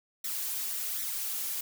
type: noise with flanger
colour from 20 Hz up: blue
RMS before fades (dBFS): -34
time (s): 0.24-1.61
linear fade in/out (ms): 5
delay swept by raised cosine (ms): 0.52 to 4.72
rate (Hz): 1.3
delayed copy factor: +0.6
effects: none